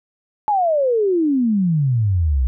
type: exponential sweep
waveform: sine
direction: down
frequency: 868 to 60.1 Hz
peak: -14 dBFS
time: 0.48-2.47 s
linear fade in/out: 0 ms
effects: none